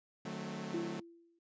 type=chord; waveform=sawtooth; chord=D# diminished seventh; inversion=none; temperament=equal with one note detuned; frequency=151.83 / 185 / 220 / 261.6 Hz; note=D#3 / F#3 / A3 / C4; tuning=-42 / 0 / 0 / 0 cents; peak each=-43 / -40 / -40 / -46 dBFS; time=0.25-1 s; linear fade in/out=5 ms
type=tone with exponential decay; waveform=sine; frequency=337.9 Hz; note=E4; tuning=43 cents sharp; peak=-32 dBFS; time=0.74-1.39 s; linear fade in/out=5 ms; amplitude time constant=140 ms
effects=noise-tail reverb RT60 0.1 s tail -26 dB re dry + resampled to 16000 Hz